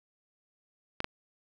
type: clicks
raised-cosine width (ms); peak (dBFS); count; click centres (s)
0.3; -15; 2; 1.004 / 1.044
effects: none